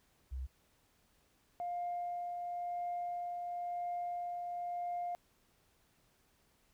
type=tone; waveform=sine; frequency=65.1 Hz; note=C2; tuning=8 cents flat; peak=-37 dBFS; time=0.31-0.47 s; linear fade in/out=20 ms
type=tone with tremolo; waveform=sine; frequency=704 Hz; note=F5; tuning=14 cents sharp; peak=-34 dBFS; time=1.6-5.15 s; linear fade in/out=0 ms; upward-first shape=triangle; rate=0.97 Hz; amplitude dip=35%
effects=tanh soft clip ceiling -32 dBFS + pink hiss -72 dBFS RMS until 6.73 s